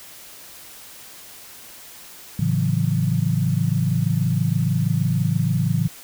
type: chord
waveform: sine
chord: F# minor seventh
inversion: first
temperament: equal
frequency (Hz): 110 / 138.59 / 164.81 / 185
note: A2 / C#3 / E3 / F#3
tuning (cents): 0 / 0 / 0 / 0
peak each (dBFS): -23 / -22 / -22 / -27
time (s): 2.39-5.88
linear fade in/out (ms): 5
effects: white hiss -42 dBFS RMS until 6.03 s